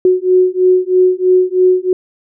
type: beating tone pair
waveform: sine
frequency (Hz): 366.2 / 369.3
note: F#4 / F#4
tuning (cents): -18 / -3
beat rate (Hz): 3.1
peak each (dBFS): -11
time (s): 0.05-1.93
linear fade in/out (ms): 2
effects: none